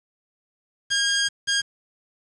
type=tone pair in turn; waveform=15% pulse; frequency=1621 / 1621 Hz; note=G#6 / G#6; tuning=-42 / -42 cents; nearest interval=unison; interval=0 cents; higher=neither; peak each=-13 dBFS; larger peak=neither; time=0.9-1.29 / 1.47-1.62 s; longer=first; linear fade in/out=20 ms; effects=resampled to 22050 Hz + 7-bit